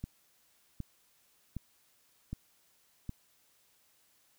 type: click train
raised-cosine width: 5 ms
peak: -25 dBFS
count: 5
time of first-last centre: 0.04-3.093 s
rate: 1.31 Hz
effects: white hiss -69 dBFS RMS until 4.38 s